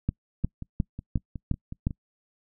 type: two click trains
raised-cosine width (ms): 5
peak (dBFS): -12 / -23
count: 6 / 9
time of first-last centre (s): 0.09-1.869 / 0.44-1.908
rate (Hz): 2.81 / 5.45
effects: noise-tail reverb RT60 0.1 s tail -26 dB re dry